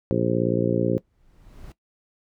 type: harmonic tone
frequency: 58.3 Hz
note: A#1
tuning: 1 cent sharp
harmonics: 2 / 3 / 4 / 5 / 6 / 7 / 8 / 9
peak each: -28 / -26 / -28 / -27 / -26 / -28 / -32 / -28 dBFS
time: 0.11-0.98 s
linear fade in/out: 0 ms
type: noise with exponential growth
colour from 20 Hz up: brown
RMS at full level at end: -37 dBFS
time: 0.84-1.72 s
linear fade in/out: 2 ms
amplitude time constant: 190 ms
effects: noise-tail reverb RT60 0.1 s tail -17 dB re dry